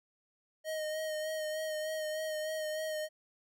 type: tone with vibrato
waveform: square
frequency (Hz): 622.3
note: D#5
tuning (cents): 0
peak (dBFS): -35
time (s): 0.64-3.09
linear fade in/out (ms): 50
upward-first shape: sine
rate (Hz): 3.3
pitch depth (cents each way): 25
effects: none